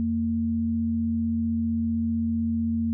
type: tone pair together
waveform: sine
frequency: 85.89 / 228.9 Hz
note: F2 / A#3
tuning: -28 / -31 cents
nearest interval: octave + perfect fourth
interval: 1697 cents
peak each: -31 / -23 dBFS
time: 0-2.93 s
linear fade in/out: 0 ms
effects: none